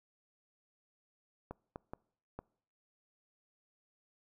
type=clicks; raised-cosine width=1 ms; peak=-28 dBFS; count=4; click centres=1.51 / 1.759 / 1.935 / 2.39 s; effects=noise-tail reverb RT60 0.6 s tail -25 dB re dry